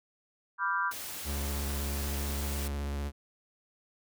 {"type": "chord", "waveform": "sine", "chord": "G dominant seventh", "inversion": "first", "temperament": "equal", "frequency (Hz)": [987.8, 1174.7, 1396.9, 1568], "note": ["B5", "D6", "F6", "G6"], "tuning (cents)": [0, 0, 0, 0], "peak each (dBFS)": -33, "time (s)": [0.58, 0.93], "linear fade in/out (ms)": 50}
{"type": "noise", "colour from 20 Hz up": "white", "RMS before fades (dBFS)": -40, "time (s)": [0.91, 2.68], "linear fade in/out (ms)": 5}
{"type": "tone with vibrato", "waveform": "45% pulse", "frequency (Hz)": 71.1, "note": "C#2", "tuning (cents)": 45, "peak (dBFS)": -32, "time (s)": [1.24, 3.12], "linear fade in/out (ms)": 50, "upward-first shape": "square", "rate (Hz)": 16, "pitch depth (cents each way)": 29}
{"effects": []}